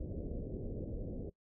pink low-pass noise, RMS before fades -41 dBFS, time 0-1.3 s, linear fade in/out 10 ms, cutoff 550 Hz, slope 48 dB/octave, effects noise-tail reverb RT60 0.1 s tail -20 dB re dry

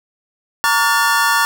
square tone cluster, 919 / 1141 / 1428 / 1776 Hz, A#5 / C#6 / F6 / A6, -25 / +50 / +38 / +16 cents, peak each -19 dBFS, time 0.64-1.45 s, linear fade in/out 0 ms, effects none

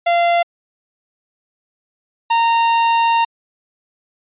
45% pulse tone pair in turn, 689 / 923.4 Hz, F5 / A#5, -24 / -17 cents, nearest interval perfect fourth, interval 507 cents, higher second, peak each -12 dBFS, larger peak neither, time 0.06-0.43 / 2.3-3.25 s, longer second, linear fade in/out 10 ms, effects resampled to 8000 Hz

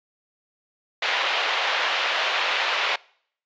white band-pass noise, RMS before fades -24 dBFS, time 1.02-2.96 s, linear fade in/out 5 ms, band 520 to 3400 Hz, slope 24 dB/octave, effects noise-tail reverb RT60 0.6 s tail -24 dB re dry + resampled to 16000 Hz

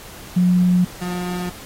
sine / 35% pulse tone pair in turn, 180 / 178.65 Hz, F#3 / F3, -47 / +40 cents, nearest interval unison, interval 13 cents, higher first, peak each -12 / -22 dBFS, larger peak first, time 0.36-0.85 / 1.01-1.5 s, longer neither, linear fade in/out 10 ms, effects pink hiss -39 dBFS RMS until 1.65 s + AAC 48 kbps

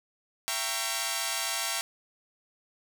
5% pulse chord, E diminished seventh, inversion none, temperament equal with one note detuned, 674.7 / 784 / 932.3 / 1108.7 Hz, E5 / G5 / Bb5 / Db6, +40 / 0 / 0 / 0 cents, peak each -23 dBFS, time 0.48-1.81 s, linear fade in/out 0 ms, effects none

